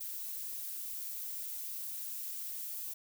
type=noise; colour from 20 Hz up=violet; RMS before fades=-41 dBFS; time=0-2.94 s; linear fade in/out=10 ms; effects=none